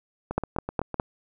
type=two click trains; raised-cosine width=1 ms; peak=-9 / -16 dBFS; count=4 / 6; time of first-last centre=0.38-0.999 / 0.31-0.943 s; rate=4.85 / 7.9 Hz; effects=none